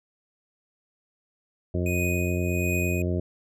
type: harmonic tone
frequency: 88.7 Hz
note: F2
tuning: 27 cents sharp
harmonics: 1 / 2 / 3 / 4 / 5 / 6 / 7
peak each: -26 / -30 / -34 / -31 / -38 / -39 / -36 dBFS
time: 1.74-3.2 s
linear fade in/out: 5 ms
type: tone with tremolo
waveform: square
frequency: 2489 Hz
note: D#7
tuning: in tune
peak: -28 dBFS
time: 1.86-3.02 s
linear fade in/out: 2 ms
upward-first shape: triangle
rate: 1.4 Hz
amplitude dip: 75%
effects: none